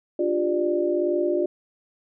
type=tone cluster; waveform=sine; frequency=297 / 353.7 / 395.8 / 593 Hz; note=D4 / F4 / G4 / D5; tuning=+20 / +22 / +17 / +17 cents; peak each=-30 / -22 / -31 / -26 dBFS; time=0.19-1.46 s; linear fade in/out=5 ms; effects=none